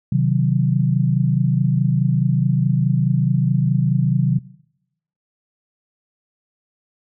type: chord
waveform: sine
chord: C diminished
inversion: none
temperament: equal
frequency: 130.81 / 155.56 / 185 Hz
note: C3 / Eb3 / Gb3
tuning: 0 / 0 / 0 cents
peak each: -17 / -19 / -20 dBFS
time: 0.12-4.39 s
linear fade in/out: 5 ms
effects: noise-tail reverb RT60 0.8 s tail -21 dB re dry